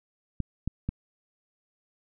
clicks, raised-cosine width 5 ms, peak -16 dBFS, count 3, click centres 0.403 / 0.676 / 0.89 s, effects none

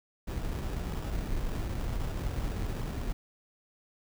brown noise with sample-and-hold, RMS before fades -33 dBFS, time 0.27-3.13 s, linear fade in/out 10 ms, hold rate 2100 Hz, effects none

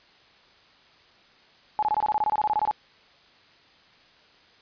sine tone bursts, 850 Hz, G#5, 40 cents sharp, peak -20 dBFS, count 16, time 1.79-2.711 s, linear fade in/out 0 ms, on 36 ms, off 23 ms, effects white hiss -56 dBFS RMS until 4.61 s + resampled to 11025 Hz

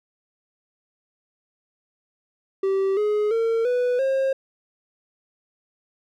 triangle tone with pitch steps, 387.5 / 420.1 / 455.5 / 493.9 / 535.5 Hz, G4 / G#4 / A#4 / B4 / C5, -20 / +20 / -40 / 0 / +40 cents, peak -17 dBFS, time 2.63-4.33 s, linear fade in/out 5 ms, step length 340 ms, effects none

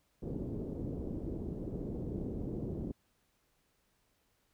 white low-pass noise, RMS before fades -39 dBFS, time 0.22-2.92 s, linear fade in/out 10 ms, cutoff 380 Hz, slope 24 dB/octave, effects pink hiss -75 dBFS RMS until 4.53 s

